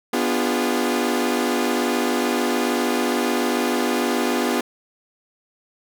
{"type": "chord", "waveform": "sawtooth", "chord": "B diminished seventh", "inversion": "none", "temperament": "equal with one note detuned", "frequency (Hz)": [246.9, 293.7, 349.2, 407.9], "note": ["B3", "D4", "F4", "Ab4"], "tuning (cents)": [0, 0, 0, -31], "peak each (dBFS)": [-19, -23, -21, -22], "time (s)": [0.13, 4.61], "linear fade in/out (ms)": 5, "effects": []}